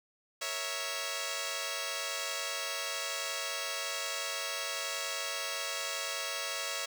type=chord; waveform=5% pulse; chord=A# diminished; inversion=none; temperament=equal with one note detuned; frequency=466.2 / 554.4 / 655.1 Hz; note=A#4 / C#5 / E5; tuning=0 / 0 / -11 cents; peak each=-32 / -26 / -26 dBFS; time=0.41-6.86 s; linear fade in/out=10 ms; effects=none